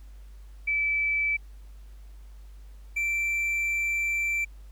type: tone pair in turn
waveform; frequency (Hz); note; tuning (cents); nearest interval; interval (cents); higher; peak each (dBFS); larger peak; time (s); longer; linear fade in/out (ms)
sine / triangle; 2312 / 2342; D7 / D7; -28 / -5; unison; 23; second; -23; neither; 0.67-1.37 / 2.96-4.45; second; 10
effects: added 50 Hz sine -43 dBFS peak until 4.71 s + pink hiss -63 dBFS RMS until 4.71 s